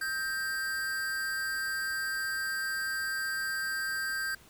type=tone with amplitude modulation; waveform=square; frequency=1577 Hz; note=G6; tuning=10 cents sharp; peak=-29 dBFS; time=0.01-4.35 s; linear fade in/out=5 ms; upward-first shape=sine; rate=295 Hz; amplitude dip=55%; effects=pink hiss -57 dBFS RMS until 4.49 s